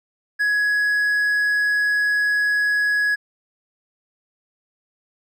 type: tone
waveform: triangle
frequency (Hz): 1675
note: G#6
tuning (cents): +14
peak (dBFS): -15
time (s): 0.39-3.16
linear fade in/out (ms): 20
effects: none